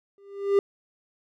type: tone with exponential growth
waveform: triangle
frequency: 398.7 Hz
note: G4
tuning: 29 cents sharp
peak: -12 dBFS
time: 0.18-0.59 s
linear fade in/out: 1 ms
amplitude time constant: 89 ms
effects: none